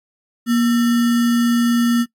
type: tone with sample-and-hold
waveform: sine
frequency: 237 Hz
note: A#3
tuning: 29 cents sharp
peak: -12 dBFS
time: 0.46-2.06 s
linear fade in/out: 50 ms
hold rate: 1575 Hz
effects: noise-tail reverb RT60 0.1 s tail -20 dB re dry + MP3 64 kbps